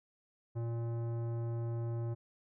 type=tone with tanh clipping; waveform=sine; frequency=116.54 Hz; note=A#2; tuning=in tune; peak=-36 dBFS; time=0.55-2.15 s; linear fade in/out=20 ms; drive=15 dB; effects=none